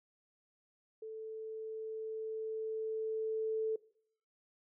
sine tone with level ramp, 440 Hz, A4, in tune, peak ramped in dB -42 to -31 dBFS, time 1.02-3.76 s, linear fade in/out 5 ms, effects noise-tail reverb RT60 0.6 s tail -21 dB re dry

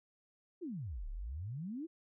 sine exponential two-way sweep, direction down then up, 390 to 32.78 to 348 Hz, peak -39 dBFS, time 0.61-1.87 s, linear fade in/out 20 ms, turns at 1.08 s, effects none

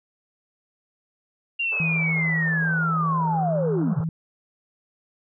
sine linear sweep, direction down, 2794 to 98 Hz, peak -22 dBFS, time 1.59-4.01 s, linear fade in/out 10 ms
pink band-pass noise, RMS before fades -41 dBFS, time 1.72-4.04 s, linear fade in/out 0 ms, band 380 to 1500 Hz, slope 96 dB/octave
sine tone, 162.3 Hz, E3, 27 cents flat, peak -23 dBFS, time 1.8-4.09 s, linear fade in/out 2 ms
effects none

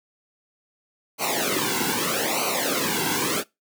pink noise with flanger, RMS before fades -24 dBFS, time 1.18-3.44 s, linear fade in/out 50 ms, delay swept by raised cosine 0.57 to 1.67 ms, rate 0.8 Hz, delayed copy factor -1, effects noise-tail reverb RT60 0.2 s tail -22 dB re dry + high-pass 200 Hz 12 dB/octave

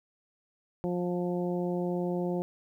harmonic tone with a mistuned harmonic, 177.3 Hz, F3, 26 cents sharp, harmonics 1 / 2 / 3 / 4 / 5, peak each -31 / -32 / -36 / -41 / -45 dBFS, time 0.84-2.42 s, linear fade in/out 0 ms, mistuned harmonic 5, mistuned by -15 cents, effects 11-bit

